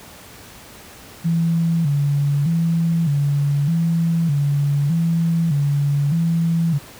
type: tone with vibrato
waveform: sine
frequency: 154.2 Hz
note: D#3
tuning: 15 cents flat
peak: -15 dBFS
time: 1.24-6.79 s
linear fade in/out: 20 ms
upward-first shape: square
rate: 0.82 Hz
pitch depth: 130 cents each way
effects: pink hiss -41 dBFS RMS until 6.99 s + high-pass 60 Hz 12 dB/octave